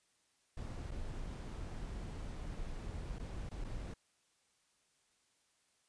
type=noise with dropouts; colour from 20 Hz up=brown; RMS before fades=-43 dBFS; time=0.57-3.94 s; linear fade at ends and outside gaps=5 ms; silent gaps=0.91-0.914 / 3.186-3.195 / 3.493-3.512 / 3.642-3.645 s; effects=white hiss -75 dBFS RMS until 5.88 s + resampled to 22050 Hz